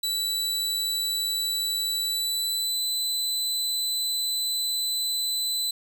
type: tone with pitch glide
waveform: sawtooth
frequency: 3951 to 4011 Hz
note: B7 to B7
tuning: 0 to +26 cents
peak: -22 dBFS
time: 0.03-5.71 s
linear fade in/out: 5 ms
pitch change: +26 cents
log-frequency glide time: 2.04-2.86 s
effects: none